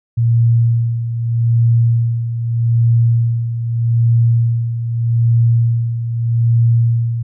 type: tone with tremolo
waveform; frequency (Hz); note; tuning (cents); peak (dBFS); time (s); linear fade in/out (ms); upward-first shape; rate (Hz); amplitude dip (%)
sine; 116.6; A#2; +1; -8; 0.17-7.23; 10; sine; 0.81; 65
effects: none